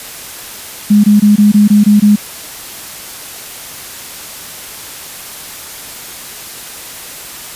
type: tone bursts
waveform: sine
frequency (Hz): 207.7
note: G#3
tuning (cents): 0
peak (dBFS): -3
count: 8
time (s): 0.9-2.16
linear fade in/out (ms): 10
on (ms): 140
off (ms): 20
effects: white hiss -28 dBFS RMS until 7.55 s + resampled to 32000 Hz